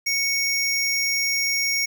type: tone pair together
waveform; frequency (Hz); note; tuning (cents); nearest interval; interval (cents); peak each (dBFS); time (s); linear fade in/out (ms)
square; 2217 / 5590; C#7 / F8; 0 / +1; octave + major third; 1601; -24; 0.06-1.86; 10
effects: none